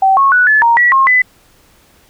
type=tone with pitch steps; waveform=sine; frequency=770 / 1096 / 1477 / 1727 / 933 / 1938 / 1072 / 2004 Hz; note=G5 / C#6 / F#6 / A6 / A#5 / B6 / C6 / B6; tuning=-31 / -20 / -3 / -33 / +1 / -33 / +42 / +25 cents; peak=-6 dBFS; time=0.02-1.22 s; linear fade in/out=5 ms; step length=150 ms; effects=pink hiss -49 dBFS RMS until 2.09 s